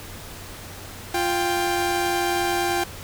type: tone pair together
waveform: sawtooth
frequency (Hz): 349.2 / 788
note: F4 / G5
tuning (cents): 0 / +9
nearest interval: octave + major second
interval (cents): 1409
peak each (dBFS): -20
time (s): 1.14-2.84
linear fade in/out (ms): 5
effects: added 93 Hz sine -43 dBFS peak until 3.03 s + pink hiss -39 dBFS RMS until 3.03 s